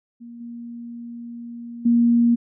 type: tone with level steps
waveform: sine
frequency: 236 Hz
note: A#3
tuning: 22 cents sharp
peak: -36 / -32 / -13 dBFS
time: 0.2-2.36 s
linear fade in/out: 20 ms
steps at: 0.4 / 1.85 s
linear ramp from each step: 10 ms
effects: none